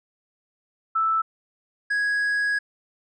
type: tone pair in turn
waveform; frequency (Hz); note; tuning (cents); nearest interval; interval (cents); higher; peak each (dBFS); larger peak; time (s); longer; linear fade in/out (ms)
sine / triangle; 1318.5 / 1661.2; E6 / G#6; 0 / 0; major third; 400; second; -19; neither; 0.95-1.22 / 1.9-2.59; second; 10
effects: resampled to 24000 Hz